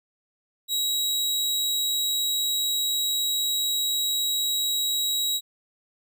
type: tone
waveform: sawtooth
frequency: 3851 Hz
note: B7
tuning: 44 cents flat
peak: -20 dBFS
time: 0.68-5.41 s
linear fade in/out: 50 ms
effects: none